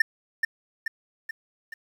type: tone with echo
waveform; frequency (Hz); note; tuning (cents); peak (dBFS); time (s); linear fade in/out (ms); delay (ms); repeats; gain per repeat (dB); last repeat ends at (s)
triangle; 1792; A6; +31; -13; 0-0.02; 5; 430; 4; -5; 1.74
effects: 9-bit